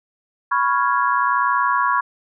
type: chord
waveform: sine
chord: C# dominant seventh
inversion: third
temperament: equal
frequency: 987.8 / 1108.7 / 1396.9 / 1661.2 Hz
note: B5 / C#6 / E#6 / G#6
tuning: 0 / 0 / 0 / 0 cents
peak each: -20 / -19 / -24 / -24 dBFS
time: 0.51-2.01 s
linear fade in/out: 10 ms
effects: none